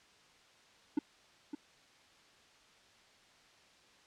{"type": "tone with echo", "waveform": "triangle", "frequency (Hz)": 293.7, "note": "D4", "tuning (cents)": 0, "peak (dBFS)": -25, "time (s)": [0.97, 0.99], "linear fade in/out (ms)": 5, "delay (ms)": 560, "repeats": 1, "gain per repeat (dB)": -10, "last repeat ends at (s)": 1.55, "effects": ["white hiss -63 dBFS RMS until 4.06 s", "low-pass 5000 Hz 12 dB/octave"]}